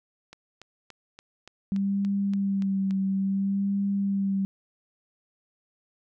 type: click train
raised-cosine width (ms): 0.2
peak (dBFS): -27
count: 10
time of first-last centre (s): 0.33-2.909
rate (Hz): 3.49
type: tone with vibrato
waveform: sine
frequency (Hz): 196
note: G3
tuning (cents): 0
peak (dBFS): -23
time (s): 1.72-4.45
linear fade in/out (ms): 0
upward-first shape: sine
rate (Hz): 0.59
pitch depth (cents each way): 27
effects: none